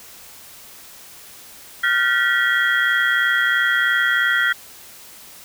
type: tone cluster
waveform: sine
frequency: 1402 / 1525 / 1770 / 1929 / 3262 Hz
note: F6 / G6 / A6 / B6 / G#7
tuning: +6 / -48 / +10 / -41 / -32 cents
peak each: -20 / -22 / -27 / -19 / -27 dBFS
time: 1.83-4.53 s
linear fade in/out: 10 ms
effects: white hiss -42 dBFS RMS until 5.44 s